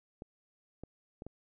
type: clicks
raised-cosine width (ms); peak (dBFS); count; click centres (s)
2; -30; 4; 0.221 / 0.836 / 1.221 / 1.266
effects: none